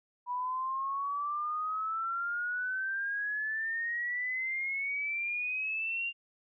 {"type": "exponential sweep", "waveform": "sine", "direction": "up", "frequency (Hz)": [975, 2794], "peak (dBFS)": -31, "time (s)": [0.26, 6.13], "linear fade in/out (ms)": 50, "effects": []}